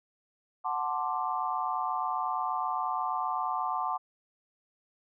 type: chord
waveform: sine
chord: D dominant seventh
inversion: first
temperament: equal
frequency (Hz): 740 / 880 / 1046.5 / 1174.7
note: F#5 / A5 / C6 / D6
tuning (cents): 0 / 0 / 0 / 0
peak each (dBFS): -34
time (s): 0.64-3.98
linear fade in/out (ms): 20
effects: none